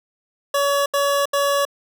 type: tone bursts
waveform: 25% pulse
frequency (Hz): 565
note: C#5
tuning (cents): +33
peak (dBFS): -13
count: 3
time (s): 0.54-1.652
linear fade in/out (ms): 5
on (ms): 320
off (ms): 76
effects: none